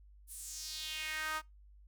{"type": "tone with high-pass filter sweep", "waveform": "sawtooth", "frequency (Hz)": 311.6, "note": "D#4", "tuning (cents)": 3, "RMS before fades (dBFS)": -41, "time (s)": [0.27, 1.42], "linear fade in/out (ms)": 50, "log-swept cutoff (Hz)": [11000, 1100], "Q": 2.7, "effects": ["noise-tail reverb RT60 0.2 s tail -25 dB re dry", "added 50 Hz sine -56 dBFS peak until 1.87 s"]}